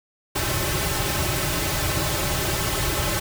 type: noise with comb filter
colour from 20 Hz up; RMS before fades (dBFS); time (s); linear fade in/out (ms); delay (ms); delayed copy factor
pink; -24; 0.35-3.2; 10; 4.2; -1
effects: none